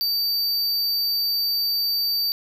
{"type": "tone", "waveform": "square", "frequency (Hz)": 4626, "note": "D8", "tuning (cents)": -27, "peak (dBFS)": -21, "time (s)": [0.01, 2.32], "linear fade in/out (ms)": 0, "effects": ["10-bit"]}